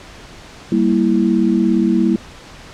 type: chord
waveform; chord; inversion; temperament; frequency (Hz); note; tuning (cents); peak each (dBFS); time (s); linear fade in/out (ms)
sine; E diminished; first; equal; 196 / 233.1 / 329.6; G3 / Bb3 / E4; 0 / 0 / 0; -16; 0.72-2.16; 2
effects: pink hiss -38 dBFS RMS until 2.73 s + low-pass 6000 Hz 12 dB/octave